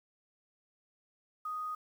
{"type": "tone with quantisation", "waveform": "sine", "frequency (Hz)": 1244.5, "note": "D#6", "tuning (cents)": 0, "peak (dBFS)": -35, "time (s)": [1.45, 1.75], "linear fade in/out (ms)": 5, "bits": 10, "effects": []}